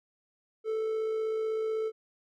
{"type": "tone with amplitude modulation", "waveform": "triangle", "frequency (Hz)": 440, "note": "A4", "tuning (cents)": 0, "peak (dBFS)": -25, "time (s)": [0.64, 1.92], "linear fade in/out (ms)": 50, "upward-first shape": "sine", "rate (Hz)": 56, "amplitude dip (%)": 30, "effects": []}